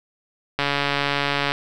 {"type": "click train", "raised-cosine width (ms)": 0.3, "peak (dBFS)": -5, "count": 133, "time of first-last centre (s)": [0.59, 1.52], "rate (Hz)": 142, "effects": []}